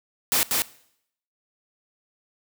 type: noise with echo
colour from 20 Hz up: white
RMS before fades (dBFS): -21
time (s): 0.32-0.43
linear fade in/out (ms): 0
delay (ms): 190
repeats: 1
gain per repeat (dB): -2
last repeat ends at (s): 0.62
effects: noise-tail reverb RT60 0.7 s tail -20 dB re dry + high-pass 80 Hz 12 dB/octave